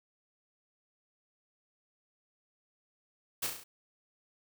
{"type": "noise with echo", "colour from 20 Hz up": "white", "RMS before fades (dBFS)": -33, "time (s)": [3.42, 3.47], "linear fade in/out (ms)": 10, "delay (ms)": 34, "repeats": 5, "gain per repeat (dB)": -4, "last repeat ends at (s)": 3.64, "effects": []}